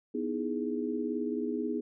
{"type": "chord", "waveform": "sine", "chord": "E major seventh", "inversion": "second", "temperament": "equal", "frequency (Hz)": [246.9, 311.1, 329.6, 415.3], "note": ["B3", "D#4", "E4", "G#4"], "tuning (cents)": [0, 0, 0, 0], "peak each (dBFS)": [-34, -35, -40, -35], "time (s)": [0.14, 1.81], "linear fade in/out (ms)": 10, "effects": []}